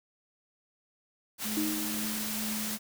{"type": "noise", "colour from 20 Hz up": "white", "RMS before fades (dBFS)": -35, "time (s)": [1.38, 2.79], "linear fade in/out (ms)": 50}
{"type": "tone with tremolo", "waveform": "sine", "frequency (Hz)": 215.5, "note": "A3", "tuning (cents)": -36, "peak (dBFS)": -34, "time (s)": [1.44, 2.78], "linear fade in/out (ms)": 20, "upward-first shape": "sine", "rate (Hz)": 2.1, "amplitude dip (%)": 35}
{"type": "tone with exponential decay", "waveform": "sine", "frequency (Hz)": 310, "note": "D#4", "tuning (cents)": -6, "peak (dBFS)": -27, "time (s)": [1.57, 2.63], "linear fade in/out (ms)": 1, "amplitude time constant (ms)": 230}
{"effects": []}